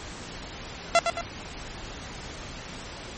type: tone with echo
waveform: sawtooth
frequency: 680 Hz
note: F5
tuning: 46 cents flat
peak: -12 dBFS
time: 0.95-0.99 s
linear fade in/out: 0 ms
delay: 110 ms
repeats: 2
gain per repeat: -6 dB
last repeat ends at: 1.21 s
effects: pink hiss -39 dBFS RMS until 3.17 s + MP3 32 kbps